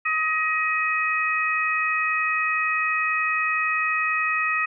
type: harmonic tone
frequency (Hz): 631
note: D#5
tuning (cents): +24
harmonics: 2 / 3 / 4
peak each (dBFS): -25 / -25 / -25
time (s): 0.05-4.66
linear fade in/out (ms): 10
effects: none

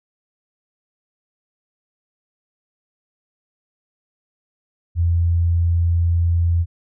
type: tone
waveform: sine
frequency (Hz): 85.1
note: F2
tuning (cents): -44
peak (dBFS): -14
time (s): 4.95-6.66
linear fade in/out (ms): 50
effects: none

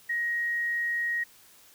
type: tone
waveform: sine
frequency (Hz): 1885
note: A#6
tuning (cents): +19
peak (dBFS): -26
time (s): 0.09-1.24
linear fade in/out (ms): 10
effects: white hiss -56 dBFS RMS until 1.74 s

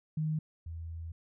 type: tone pair in turn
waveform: sine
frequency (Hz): 155.56 / 82.41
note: D#3 / E2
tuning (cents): 0 / 0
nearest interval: major seventh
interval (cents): 1100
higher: first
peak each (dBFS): -29 / -38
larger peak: first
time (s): 0.17-0.39 / 0.66-1.12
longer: second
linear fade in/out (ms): 5
effects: none

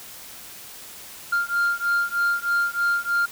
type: beating tone pair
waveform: sine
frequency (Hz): 1396.9 / 1400.1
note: F6 / F6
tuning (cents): 0 / +4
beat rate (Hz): 3.2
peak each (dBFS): -21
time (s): 1.32-3.26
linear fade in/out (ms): 10
effects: tanh soft clip ceiling -17 dBFS + white hiss -41 dBFS RMS until 3.31 s

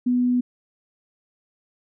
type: tone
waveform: sine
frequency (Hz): 247.2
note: B3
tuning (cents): +2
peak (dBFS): -17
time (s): 0.06-0.41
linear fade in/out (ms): 10
effects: none

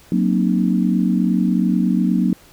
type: chord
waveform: sine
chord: C half-diminished seventh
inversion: second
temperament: equal with one note detuned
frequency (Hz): 185 / 233.1 / 261.6 / 304.2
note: Gb3 / Bb3 / C4 / Eb4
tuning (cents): 0 / 0 / 0 / -39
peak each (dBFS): -17 / -19 / -23 / -23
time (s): 0.12-2.33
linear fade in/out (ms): 2
effects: pink hiss -48 dBFS RMS until 2.52 s

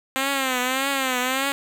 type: tone with vibrato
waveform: 5% pulse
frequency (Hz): 262.9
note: C4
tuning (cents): +8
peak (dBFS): -10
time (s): 0.16-1.52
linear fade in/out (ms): 0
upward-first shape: triangle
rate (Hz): 1.7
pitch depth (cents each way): 110
effects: none

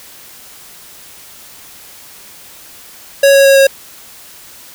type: tone with pitch steps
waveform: square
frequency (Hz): 554.4 / 550.9 / 547.4 / 543.9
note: C#5 / C#5 / C#5 / C#5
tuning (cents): 0 / -11 / -22 / -33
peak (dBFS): -5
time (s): 3.23-3.67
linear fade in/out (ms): 5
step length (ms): 110
effects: white hiss -37 dBFS RMS until 4.74 s

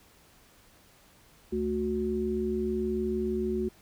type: harmonic tone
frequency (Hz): 73.42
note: D2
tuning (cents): 0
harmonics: 1 / 3 / 5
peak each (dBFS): -38 / -31 / -29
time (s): 1.52-3.69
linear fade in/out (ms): 10
effects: pink hiss -59 dBFS RMS until 3.81 s

